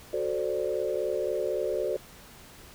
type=chord; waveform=sine; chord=D dominant seventh; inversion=first; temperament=equal; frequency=370 / 440 / 523.3 / 587.3 Hz; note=F#4 / A4 / C5 / D5; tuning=0 / 0 / 0 / 0 cents; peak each=-32 dBFS; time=0.13-1.97 s; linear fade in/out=5 ms; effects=pink hiss -50 dBFS RMS until 2.74 s